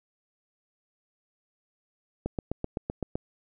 click train, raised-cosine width 2 ms, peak -16 dBFS, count 8, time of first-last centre 2.26-3.155 s, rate 7.82 Hz, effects none

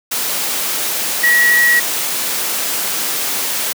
sine tone in noise, 1919 Hz, A#6, 50 cents sharp, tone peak -9 dBFS, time 1.23-1.8 s, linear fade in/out 10 ms, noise white, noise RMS -19 dBFS, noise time 0.11-3.73 s, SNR +7 dB, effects high-pass 200 Hz 12 dB/octave

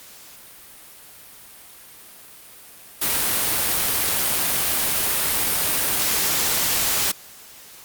white noise, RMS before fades -21 dBFS, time 3.01-7.12 s, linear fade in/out 10 ms, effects white hiss -44 dBFS RMS until 7.84 s + Opus 48 kbps

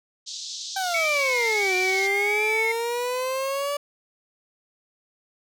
pink band-pass noise, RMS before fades -35 dBFS, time 0.26-2.08 s, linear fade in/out 20 ms, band 3600 to 6800 Hz, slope 48 dB/octave
30% pulse exponential two-way sweep, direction down then up, 784 to 365.4 to 580 Hz, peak -22 dBFS, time 0.76-3.77 s, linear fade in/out 5 ms, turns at 1.75 s
sine tone with vibrato, 2222 Hz, C#7, 4 cents sharp, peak -22 dBFS, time 0.94-2.72 s, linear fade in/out 5 ms, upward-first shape triangle, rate 1.5 Hz, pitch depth 110 cents each way
effects none

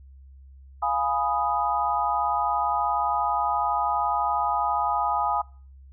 sine chord, F half-diminished seventh, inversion none, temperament equal, 698.5 / 830.6 / 987.8 / 1244.5 Hz, F5 / Ab5 / Cb6 / Eb6, 0 / 0 / 0 / 0 cents, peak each -30 / -25 / -29 / -27 dBFS, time 0.82-5.42 s, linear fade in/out 10 ms, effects noise-tail reverb RT60 0.4 s tail -23 dB re dry + added 67 Hz sine -45 dBFS peak until 5.92 s

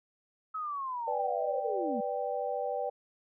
sine linear sweep, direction down, 1296 to 205.9 Hz, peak -33 dBFS, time 0.54-2.01 s, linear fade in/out 10 ms
sine chord, G major, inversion first, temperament equal, 493.9 / 587.3 / 784 Hz, B4 / D5 / G5, 0 / 0 / 0 cents, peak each -35 dBFS, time 1.07-2.9 s, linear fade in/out 10 ms
effects none

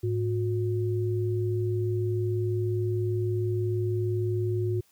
sine tone pair together, 107.1 / 360.7 Hz, A2 / F#4, -46 / -44 cents, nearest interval octave + major sixth, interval 2102 cents, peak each -26 / -29 dBFS, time 0.03-4.81 s, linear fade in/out 10 ms, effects white hiss -64 dBFS RMS until 4.91 s

